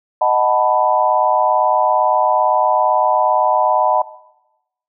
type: chord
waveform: sine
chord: B dominant seventh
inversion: first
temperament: equal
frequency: 622.3 / 740 / 880 / 987.8 Hz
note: D#5 / F#5 / A5 / B5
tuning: 0 / 0 / 0 / 0 cents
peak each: -17 dBFS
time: 0.21-4.02 s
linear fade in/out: 5 ms
effects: noise-tail reverb RT60 0.9 s tail -17 dB re dry